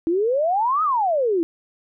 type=exponential two-way sweep; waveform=sine; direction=up then down; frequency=319.2 to 1300 to 319.2 Hz; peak=-17 dBFS; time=0.07-1.43 s; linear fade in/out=0 ms; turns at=0.83 s; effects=none